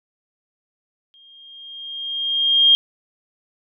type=tone with exponential growth; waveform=sine; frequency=3221 Hz; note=G7; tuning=46 cents sharp; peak=-8 dBFS; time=1.14-2.75 s; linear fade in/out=0 ms; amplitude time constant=350 ms; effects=none